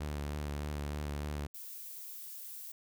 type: tone with vibrato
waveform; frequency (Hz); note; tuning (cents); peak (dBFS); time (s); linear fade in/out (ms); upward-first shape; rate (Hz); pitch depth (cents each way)
sawtooth; 73.42; D2; 0; -32; 0-1.47; 10; sine; 3.3; 25
type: noise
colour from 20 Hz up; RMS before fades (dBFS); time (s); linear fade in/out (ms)
violet; -46; 1.54-2.72; 5
effects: none